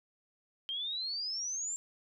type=exponential sweep; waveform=sine; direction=up; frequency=3136 to 7459 Hz; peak=-34 dBFS; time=0.69-1.76 s; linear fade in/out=0 ms; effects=none